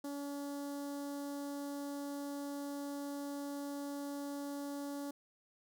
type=tone with notch filter; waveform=sawtooth; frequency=284.1 Hz; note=C#4; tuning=43 cents sharp; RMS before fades=-42 dBFS; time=0.04-5.11 s; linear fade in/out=5 ms; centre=2400 Hz; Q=0.54; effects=none